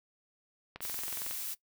click train, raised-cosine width 0.3 ms, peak -26 dBFS, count 13, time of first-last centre 0.76-1.31 s, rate 21.8 Hz
blue noise, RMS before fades -38 dBFS, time 0.81-1.55 s, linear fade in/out 20 ms
effects noise-tail reverb RT60 0.1 s tail -19 dB re dry

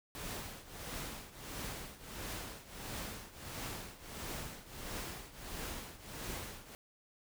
pink noise with tremolo, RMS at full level -41 dBFS, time 0.15-6.75 s, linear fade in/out 0 ms, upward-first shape triangle, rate 1.5 Hz, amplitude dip 85%, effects none

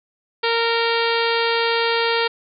harmonic tone, 462.2 Hz, A#4, 15 cents flat, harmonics 1 / 2 / 3 / 4 / 5 / 6 / 7 / 8 / 9 / 10, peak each -21 / -24 / -26 / -27 / -28 / -29 / -29 / -30 / -31 / -31 dBFS, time 0.43-2.28 s, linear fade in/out 10 ms, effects none

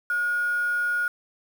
sine tone with quantisation, 1440 Hz, F#6, 47 cents flat, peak -22 dBFS, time 0.1-1.08 s, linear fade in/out 2 ms, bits 7, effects none

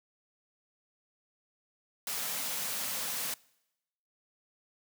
white band-stop noise, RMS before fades -35 dBFS, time 2.07-3.34 s, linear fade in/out 2 ms, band 300 to 430 Hz, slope 96 dB/octave, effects noise-tail reverb RT60 0.9 s tail -24 dB re dry + high-pass 150 Hz 12 dB/octave

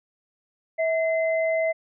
sine tone pair together, 648 / 2057 Hz, E5 / C7, -30 / -30 cents, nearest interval octave + minor sixth, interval 2000 cents, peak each -21 / -29 dBFS, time 0.78-1.73 s, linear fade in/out 20 ms, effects none

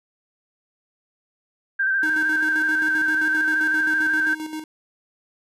sine tone with vibrato, 1568 Hz, G6, in tune, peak -18 dBFS, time 1.79-4.35 s, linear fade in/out 10 ms, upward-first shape square, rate 13 Hz, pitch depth 30 cents each way
square tone with tremolo, 311.1 Hz, D#4, in tune, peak -28 dBFS, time 2.03-4.64 s, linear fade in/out 2 ms, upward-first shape square, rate 7.6 Hz, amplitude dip 55%
effects resampled to 32000 Hz

